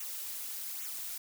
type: noise with flanger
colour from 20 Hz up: blue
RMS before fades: -40 dBFS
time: 0-1.18 s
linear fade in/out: 5 ms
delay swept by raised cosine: 0.21 to 5.11 ms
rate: 1.2 Hz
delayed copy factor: -0.7
effects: none

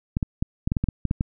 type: clicks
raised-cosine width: 5 ms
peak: -10 dBFS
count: 11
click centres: 0.169 / 0.228 / 0.425 / 0.675 / 0.719 / 0.768 / 0.84 / 0.887 / 1.053 / 1.111 / 1.209 s
effects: none

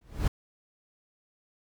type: noise with exponential growth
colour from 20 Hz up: brown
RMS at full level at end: -22 dBFS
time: 0.01-0.28 s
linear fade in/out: 5 ms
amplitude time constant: 57 ms
effects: none

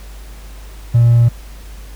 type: tone with hard clipping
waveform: triangle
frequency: 118.2 Hz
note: A#2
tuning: 24 cents sharp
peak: -7 dBFS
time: 0.94-1.29 s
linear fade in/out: 10 ms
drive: 4 dB
effects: added 50 Hz sine -31 dBFS peak until 1.95 s + pink hiss -42 dBFS RMS until 1.95 s

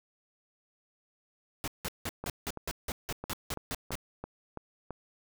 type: noise bursts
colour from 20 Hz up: pink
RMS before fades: -35 dBFS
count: 12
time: 1.64-3.954 s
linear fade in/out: 0 ms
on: 37 ms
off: 170 ms
type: click train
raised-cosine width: 1 ms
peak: -24 dBFS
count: 9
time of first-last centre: 2.24-4.907 s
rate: 3 Hz
effects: none

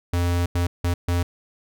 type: tone bursts at uneven times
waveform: square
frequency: 87.31 Hz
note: F2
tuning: in tune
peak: -20 dBFS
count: 4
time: 0.13-0.46 / 0.55-0.67 / 0.84-0.94 / 1.08-1.23 s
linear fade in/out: 5 ms
effects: none

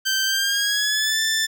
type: tone with pitch glide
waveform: 15% pulse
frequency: 1557 to 1768 Hz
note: G6 to A6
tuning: -12 to +8 cents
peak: -13 dBFS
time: 0.05-1.47 s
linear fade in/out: 20 ms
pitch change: +220 cents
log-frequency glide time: 0.25-1.2 s
effects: none

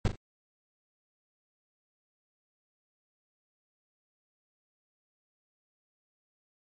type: noise with echo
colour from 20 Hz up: brown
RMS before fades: -23 dBFS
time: 0.05-0.08 s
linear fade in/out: 2 ms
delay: 39 ms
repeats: 2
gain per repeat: -10 dB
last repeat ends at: 0.158 s
effects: MP3 32 kbps

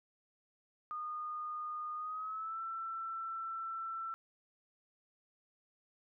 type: tone with pitch glide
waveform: sine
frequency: 1226 to 1337 Hz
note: D#6 to E6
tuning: -26 to +24 cents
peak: -38 dBFS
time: 0.91-4.14 s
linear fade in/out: 0 ms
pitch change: +150 cents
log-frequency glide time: 1.95-2.61 s
effects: none

